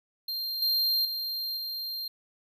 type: tone with level steps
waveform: square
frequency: 4186 Hz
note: C8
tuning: in tune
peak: -31 / -24 / -31 / -33 dBFS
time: 0.28-2.08 s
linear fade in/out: 5 ms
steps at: 0.62 / 1.05 / 1.57 s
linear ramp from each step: 2 ms
effects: none